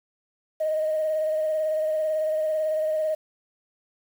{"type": "tone with vibrato", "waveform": "sine", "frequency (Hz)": 623, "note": "D#5", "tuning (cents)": 2, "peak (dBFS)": -21, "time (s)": [0.6, 3.15], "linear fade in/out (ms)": 10, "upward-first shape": "triangle", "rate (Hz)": 18, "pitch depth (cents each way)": 30, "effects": ["tanh soft clip ceiling -18 dBFS", "8-bit"]}